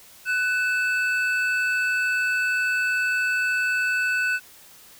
triangle tone pair together, 1494.5 / 2621 Hz, F#6 / E7, +17 / -11 cents, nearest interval minor seventh, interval 972 cents, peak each -20 / -25 dBFS, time 0.25-4.4 s, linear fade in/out 50 ms, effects white hiss -49 dBFS RMS until 4.99 s

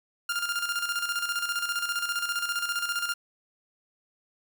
sawtooth tone with tremolo, 1400 Hz, F6, 4 cents sharp, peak -22 dBFS, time 0.29-3.14 s, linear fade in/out 5 ms, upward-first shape square, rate 15 Hz, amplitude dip 55%, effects none

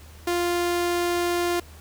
sawtooth tone, 349.2 Hz, F4, in tune, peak -18 dBFS, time 0.27-1.6 s, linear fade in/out 5 ms, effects added 77 Hz sine -44 dBFS peak until 1.8 s + pink hiss -50 dBFS RMS until 1.8 s

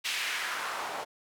white noise with band-pass filter sweep, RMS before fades -34 dBFS, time 0.04-1.05 s, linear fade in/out 20 ms, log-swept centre 2800 to 680 Hz, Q 1.6, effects none

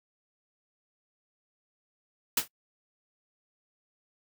white noise with exponential decay, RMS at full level -20 dBFS, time 2.37-2.48 s, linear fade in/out 5 ms, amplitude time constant 23 ms, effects noise-tail reverb RT60 0.1 s tail -24 dB re dry

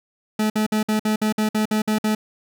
40% pulse tone bursts, 215.1 Hz, A3, 39 cents flat, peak -17 dBFS, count 11, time 0.39-2.15 s, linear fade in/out 5 ms, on 110 ms, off 55 ms, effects none

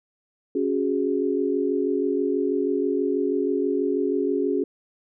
sine chord, C# suspended fourth, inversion none, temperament just, 277.2 / 369.6 / 415.8 Hz, C#4 / F#4 / G#4, 0 / -2 / +2 cents, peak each -25 dBFS, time 0.55-4.64 s, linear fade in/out 5 ms, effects none

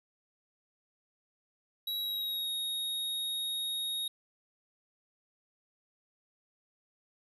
square tone with pitch glide, 3876 to 3750 Hz, B7 to A#7, -33 to +10 cents, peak -33 dBFS, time 1.87-4.08 s, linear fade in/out 5 ms, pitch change -57 cents, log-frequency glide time 1.99-2.49 s, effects none

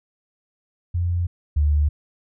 sine tone pair in turn, 87.31 / 74.06 Hz, F2 / D2, 0 / +15 cents, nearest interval minor third, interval 285 cents, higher first, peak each -19 / -15 dBFS, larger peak second, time 0.94-1.27 / 1.56-1.89 s, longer neither, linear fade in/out 10 ms, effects none

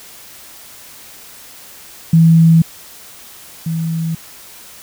sine tone pair in turn, 164 / 163.42 Hz, E3 / E3, -9 / -15 cents, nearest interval unison, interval 6 cents, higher first, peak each -5 / -16 dBFS, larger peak first, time 2.13-2.62 / 3.66-4.15 s, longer neither, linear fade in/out 5 ms, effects white hiss -38 dBFS RMS until 4.82 s

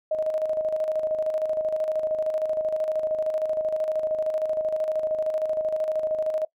sine tone with tremolo, 625 Hz, D#5, 8 cents sharp, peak -21 dBFS, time 0.11-6.45 s, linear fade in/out 5 ms, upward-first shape square, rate 13 Hz, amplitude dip 50%, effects noise-tail reverb RT60 0.1 s tail -21 dB re dry

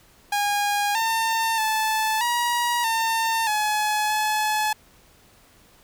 sawtooth tone with pitch steps, 818 / 903 / 874 / 957 / 904 / 848 / 855 Hz, G#5 / A5 / A5 / A#5 / A5 / G#5 / A5, -26 / +45 / -12 / +45 / +47 / +36 / -50 cents, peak -17 dBFS, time 0.32-4.73 s, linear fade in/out 5 ms, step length 630 ms, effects pink hiss -55 dBFS RMS until 5.83 s

